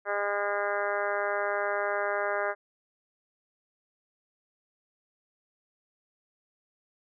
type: harmonic tone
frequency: 203.3 Hz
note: G#3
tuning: 37 cents flat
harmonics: 2 / 3 / 4 / 5 / 6 / 7 / 8 / 9 / 10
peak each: -35 / -31 / -36 / -39 / -36 / -36 / -35 / -42 / -42 dBFS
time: 0.05-2.55 s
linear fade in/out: 50 ms
effects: none